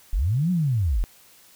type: linear two-way sweep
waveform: sine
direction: up then down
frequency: 33.77 to 186.3 to 33.77 Hz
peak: -19 dBFS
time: 0.13-1.04 s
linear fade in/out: 0 ms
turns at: 0.51 s
effects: white hiss -53 dBFS RMS until 1.55 s